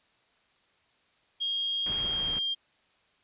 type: tone with pitch glide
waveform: sine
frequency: 3246 to 3201 Hz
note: G#7 to G7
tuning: -40 to +36 cents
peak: -27 dBFS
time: 1.4-2.55 s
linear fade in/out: 20 ms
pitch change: -24 cents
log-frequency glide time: 1.93-2.42 s
type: low-pass noise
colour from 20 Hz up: pink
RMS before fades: -41 dBFS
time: 1.86-2.39 s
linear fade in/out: 5 ms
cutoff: 3300 Hz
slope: 12 dB/octave
effects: white hiss -67 dBFS RMS until 3.23 s + resampled to 8000 Hz